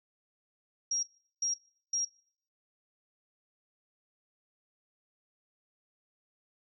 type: tone bursts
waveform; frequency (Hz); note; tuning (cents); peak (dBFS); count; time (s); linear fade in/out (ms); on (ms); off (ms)
sine; 5630; F8; +13; -28; 3; 0.91-2.05; 5; 120; 390
effects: noise-tail reverb RT60 0.5 s tail -19 dB re dry